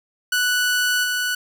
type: tone with level steps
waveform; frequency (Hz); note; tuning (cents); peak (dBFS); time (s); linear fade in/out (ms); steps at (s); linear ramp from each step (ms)
sawtooth; 1481; F#6; +1; -14 / -17; 0.32-1.35; 5; 1.03; 20
effects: none